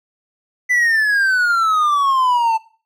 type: exponential sweep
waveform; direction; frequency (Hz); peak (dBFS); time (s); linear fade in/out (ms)
triangle; down; 2007 to 880; -11; 0.69-2.58; 20
effects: noise-tail reverb RT60 0.4 s tail -19 dB re dry